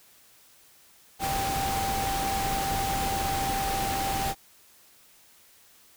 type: tone in noise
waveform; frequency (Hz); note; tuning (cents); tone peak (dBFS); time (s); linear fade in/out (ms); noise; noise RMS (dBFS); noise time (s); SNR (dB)
sine; 784; G5; 0; -28; 1.19-4.35; 50; pink; -31; 1.19-4.35; 0
effects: white hiss -57 dBFS RMS until 5.96 s